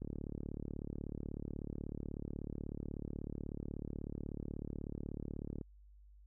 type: click train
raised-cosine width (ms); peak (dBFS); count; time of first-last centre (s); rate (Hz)
3; -29; 204; 0.02-5.612; 36.3
effects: added 50 Hz sine -57 dBFS peak until 6.26 s